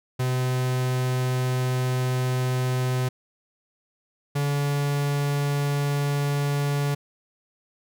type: tone pair in turn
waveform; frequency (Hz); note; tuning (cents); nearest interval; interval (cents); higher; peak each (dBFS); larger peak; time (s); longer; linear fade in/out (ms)
45% pulse; 127.5 / 143.11; C3 / D3; -44 / -44; major second; 200; second; -22; neither; 0.19-3.09 / 4.35-6.95; first; 10
effects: none